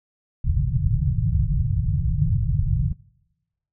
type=low-pass noise; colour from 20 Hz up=white; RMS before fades=-21 dBFS; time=0.44-2.93 s; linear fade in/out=5 ms; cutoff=160 Hz; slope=96 dB/octave; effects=noise-tail reverb RT60 1.0 s tail -25 dB re dry

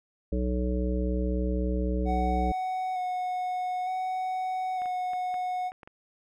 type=harmonic tone; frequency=61.9 Hz; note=B1; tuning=5 cents sharp; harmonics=1 / 3 / 5 / 7 / 9; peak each=-27 / -32 / -34 / -35 / -37 dBFS; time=0.32-2.52 s; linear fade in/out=5 ms
type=tone with vibrato; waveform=triangle; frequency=738 Hz; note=F#5; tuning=5 cents flat; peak=-26 dBFS; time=2.05-5.72 s; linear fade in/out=50 ms; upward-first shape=square; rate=0.55 Hz; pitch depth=16 cents each way
type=clicks; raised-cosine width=0.5 ms; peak=-31 dBFS; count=7; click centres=4.819 / 4.858 / 5.134 / 5.342 / 5.719 / 5.832 / 5.875 s
effects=none

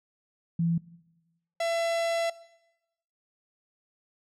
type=tone pair in turn; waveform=sine / 45% pulse; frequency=167.8 / 671.2 Hz; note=E3 / E5; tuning=+31 / +31 cents; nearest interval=2 octaves; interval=2400 cents; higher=second; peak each=-23 / -26 dBFS; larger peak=first; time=0.59-0.78 / 1.6-2.3 s; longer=second; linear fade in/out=5 ms; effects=noise-tail reverb RT60 1.0 s tail -20 dB re dry + low-pass 8000 Hz 12 dB/octave

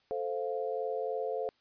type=chord; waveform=sine; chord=F major; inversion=first; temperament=equal; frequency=440 / 523.3 / 698.5 Hz; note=A4 / C5 / F5; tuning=0 / 0 / 0 cents; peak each=-35 / -35 / -38 dBFS; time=0.11-1.49 s; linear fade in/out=0 ms; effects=white hiss -70 dBFS RMS until 1.6 s + resampled to 11025 Hz

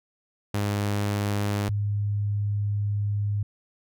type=tone pair in turn; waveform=sawtooth / sine; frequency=102.3 / 102.73 Hz; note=G#2 / G#2; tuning=-26 / -18 cents; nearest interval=unison; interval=8 cents; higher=second; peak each=-20 / -23 dBFS; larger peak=first; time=0.54-1.69 / 1.69-3.43 s; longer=second; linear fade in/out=5 ms; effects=none

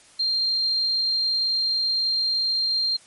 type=tone; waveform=sine; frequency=4186 Hz; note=C8; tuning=in tune; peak=-20 dBFS; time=0.19-2.97 s; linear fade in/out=10 ms; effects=white hiss -52 dBFS RMS until 3.06 s + MP3 48 kbps

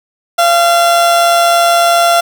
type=tone with amplitude modulation; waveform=30% pulse; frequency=686 Hz; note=F5; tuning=31 cents flat; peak=-3 dBFS; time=0.38-2.21 s; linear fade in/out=10 ms; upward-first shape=sine; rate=143 Hz; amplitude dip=30%; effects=none

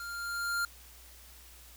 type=tone with level ramp; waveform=square; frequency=1396.9 Hz; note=F6; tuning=in tune; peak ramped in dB=-40 to -29 dBFS; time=0-0.65 s; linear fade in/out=2 ms; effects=added 60 Hz sine -55 dBFS peak until 1.76 s + white hiss -55 dBFS RMS until 1.76 s

